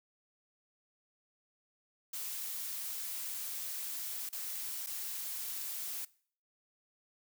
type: noise with dropouts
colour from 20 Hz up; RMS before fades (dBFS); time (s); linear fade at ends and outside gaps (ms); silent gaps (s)
blue; -40; 2.13-6.05; 5; 4.291-4.327 / 4.863-4.869
effects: noise-tail reverb RT60 0.5 s tail -21 dB re dry